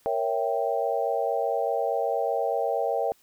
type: chord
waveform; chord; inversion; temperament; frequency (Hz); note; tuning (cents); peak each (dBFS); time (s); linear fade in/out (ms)
sine; A# diminished seventh; none; equal; 466.2 / 554.4 / 659.3 / 784; A#4 / C#5 / E5 / G5; 0 / 0 / 0 / 0; -29; 0.06-3.12; 0
effects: white hiss -62 dBFS RMS until 3.22 s